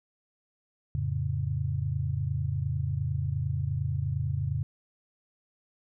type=chord; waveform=sine; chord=F augmented; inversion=none; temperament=equal; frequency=87.31 / 110 / 138.59 Hz; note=F2 / A2 / C#3; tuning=0 / 0 / 0 cents; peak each=-32 / -32 / -30 dBFS; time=0.95-4.63 s; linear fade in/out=0 ms; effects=none